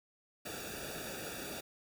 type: noise with comb filter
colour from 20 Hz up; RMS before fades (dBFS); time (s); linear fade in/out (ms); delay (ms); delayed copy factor
pink; -43; 0.45-1.61; 10; 0.96; -0.95
effects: none